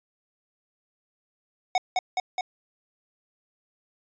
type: tone with echo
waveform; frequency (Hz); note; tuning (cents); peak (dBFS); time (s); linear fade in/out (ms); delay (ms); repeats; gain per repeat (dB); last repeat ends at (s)
square; 740; F#5; 0; -20; 1.75-1.78; 2; 210; 3; -2; 2.41
effects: resampled to 16000 Hz